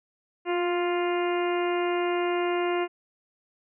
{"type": "harmonic tone with a mistuned harmonic", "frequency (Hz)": 350, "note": "F4", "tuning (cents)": 4, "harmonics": [1, 2, 3, 4, 5, 6, 7, 8], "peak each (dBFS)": [-25, -31, -34, -38, -41, -38, -41, -40], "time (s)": [0.45, 2.88], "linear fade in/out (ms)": 50, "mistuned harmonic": 1, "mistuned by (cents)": 17, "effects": []}